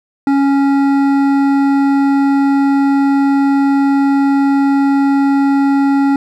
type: tone with hard clipping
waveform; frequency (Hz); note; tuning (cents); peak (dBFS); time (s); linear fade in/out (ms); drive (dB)
triangle; 277.2; C#4; 0; -11; 0.27-6.16; 2; 15
effects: none